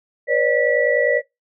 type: tone cluster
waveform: sine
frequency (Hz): 487.1 / 547 / 597 / 1951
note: B4 / C#5 / D5 / B6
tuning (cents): -24 / -23 / +28 / -22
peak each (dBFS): -20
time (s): 0.27-1.22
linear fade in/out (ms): 50
effects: noise-tail reverb RT60 0.2 s tail -23 dB re dry